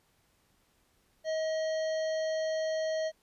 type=harmonic tone with a mistuned harmonic; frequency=634 Hz; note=D#5; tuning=32 cents sharp; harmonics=1 / 3 / 5 / 7 / 9 / 10; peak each=-29 / -43 / -48 / -47 / -53 / -54 dBFS; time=1.24-3.12 s; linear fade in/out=50 ms; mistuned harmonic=7; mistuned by=-52 cents; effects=pink hiss -70 dBFS RMS until 3.22 s + resampled to 32000 Hz